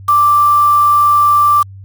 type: tone with quantisation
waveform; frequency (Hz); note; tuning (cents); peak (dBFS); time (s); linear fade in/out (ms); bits
sine; 1174.7; D6; 0; -6; 0.08-1.63; 10; 4
effects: added 97 Hz sine -30 dBFS peak until 1.84 s + MP3 96 kbps